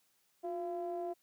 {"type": "ring-modulated tone", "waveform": "triangle", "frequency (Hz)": 164.81, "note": "E3", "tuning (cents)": 0, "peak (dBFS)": -31, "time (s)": [0.43, 1.14], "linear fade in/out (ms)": 20, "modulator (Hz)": 521, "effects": ["white hiss -74 dBFS RMS until 1.22 s", "high-pass 80 Hz 12 dB/octave"]}